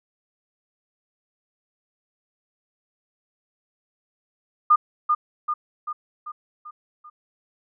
sine tone with echo, 1214 Hz, D#6, 43 cents flat, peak -11 dBFS, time 4.7-4.76 s, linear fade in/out 10 ms, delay 390 ms, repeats 6, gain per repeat -5 dB, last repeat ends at 7.1 s, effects none

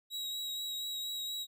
40% pulse tone with vibrato, 3846 Hz, B7, 47 cents flat, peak -35 dBFS, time 0.1-1.47 s, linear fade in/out 50 ms, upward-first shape triangle, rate 4.2 Hz, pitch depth 20 cents each way, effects none

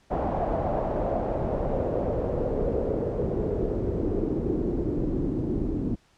pink noise with low-pass filter sweep, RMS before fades -27 dBFS, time 0.1-5.96 s, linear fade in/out 20 ms, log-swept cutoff 750 to 290 Hz, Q 3.1, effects pink hiss -62 dBFS RMS until 6.17 s + low-pass 7000 Hz 12 dB/octave

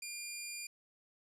15% pulse tone, 2400 Hz, D7, 37 cents sharp, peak -35 dBFS, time 0.02-0.67 s, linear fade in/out 5 ms, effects resampled to 32000 Hz + 12-bit

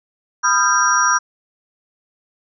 sine tone cluster, 999 / 1233 / 1366 / 1584 / 5720 Hz, B5 / D#6 / F6 / G6 / F8, +20 / -16 / -39 / +18 / +41 cents, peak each -19 dBFS, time 0.43-1.19 s, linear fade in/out 20 ms, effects none

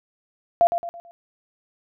sine tone with echo, 687 Hz, F5, 29 cents flat, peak -12 dBFS, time 0.61-0.67 s, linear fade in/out 0 ms, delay 110 ms, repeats 4, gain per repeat -8 dB, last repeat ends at 1.11 s, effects none

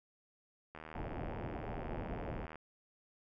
click train, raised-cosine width 0.5 ms, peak -33 dBFS, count 143, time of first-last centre 0.75-2.557 s, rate 78.6 Hz
pink low-pass noise, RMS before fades -42 dBFS, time 0.95-2.46 s, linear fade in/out 2 ms, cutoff 930 Hz, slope 96 dB/octave
effects none

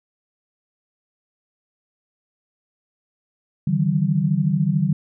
sine tone cluster, 146.5 / 160.2 / 191.2 Hz, D3 / E3 / G3, -4 / -49 / -43 cents, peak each -21 dBFS, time 3.67-4.93 s, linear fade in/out 5 ms, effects none

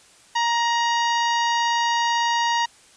harmonic tone with a mistuned harmonic, 938 Hz, A#5, 11 cents sharp, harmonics 1 / 2 / 3 / 4 / 5 / 6 / 7, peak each -20 / -26 / -30 / -32 / -34 / -36 / -37 dBFS, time 0.35-2.66 s, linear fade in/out 10 ms, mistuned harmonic 3, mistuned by +33 cents, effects white hiss -52 dBFS RMS until 2.96 s + resampled to 22050 Hz

